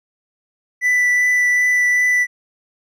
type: tone with vibrato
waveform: triangle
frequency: 1980 Hz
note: B6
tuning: 4 cents sharp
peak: -11 dBFS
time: 0.81-2.27 s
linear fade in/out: 50 ms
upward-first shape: triangle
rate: 2.6 Hz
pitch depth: 10 cents each way
effects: none